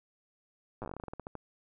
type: slowing click train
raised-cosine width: 1 ms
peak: -26 dBFS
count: 17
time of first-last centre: 0.82-1.353 s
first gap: 8 ms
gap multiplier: 1.17
effects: none